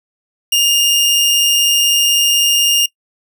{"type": "tone", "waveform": "sawtooth", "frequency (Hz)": 2824, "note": "F7", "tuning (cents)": 19, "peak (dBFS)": -7, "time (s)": [0.52, 2.86], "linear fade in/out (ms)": 5, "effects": ["noise-tail reverb RT60 0.1 s tail -22 dB re dry"]}